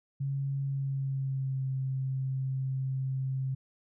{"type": "tone with pitch glide", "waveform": "sine", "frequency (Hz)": [137.8, 132.65], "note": ["C#3", "C3"], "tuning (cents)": [-10, 24], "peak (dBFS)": -29, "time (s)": [0.2, 3.55], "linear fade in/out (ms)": 10, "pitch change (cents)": -66, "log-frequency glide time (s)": [0.63, 1.66], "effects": []}